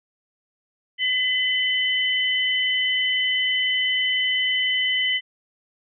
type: tone pair together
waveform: sine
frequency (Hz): 2018 / 3028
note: B6 / F#7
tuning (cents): +37 / +39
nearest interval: perfect fifth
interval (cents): 702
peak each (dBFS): -22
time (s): 0.98-5.21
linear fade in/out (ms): 50
effects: none